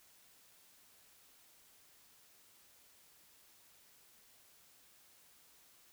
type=silence; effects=white hiss -65 dBFS RMS until 5.92 s